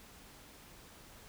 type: silence
effects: pink hiss -56 dBFS RMS until 1.28 s